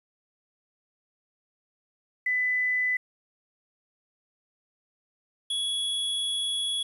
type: tone pair in turn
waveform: sine / square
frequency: 2000 / 3364 Hz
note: B6 / G#7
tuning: +21 / +22 cents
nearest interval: major sixth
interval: 901 cents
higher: second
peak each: -23 / -27 dBFS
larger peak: first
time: 2.26-2.97 / 5.5-6.83 s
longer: second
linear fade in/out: 5 ms
effects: resampled to 32000 Hz + 9-bit